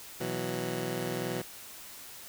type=chord; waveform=15% pulse; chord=B suspended fourth; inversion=none; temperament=just; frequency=123.47 / 164.63 / 185.21 Hz; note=B2 / E3 / F#3; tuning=0 / -2 / +2 cents; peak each=-31 dBFS; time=0.2-1.42 s; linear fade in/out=10 ms; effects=white hiss -47 dBFS RMS until 2.28 s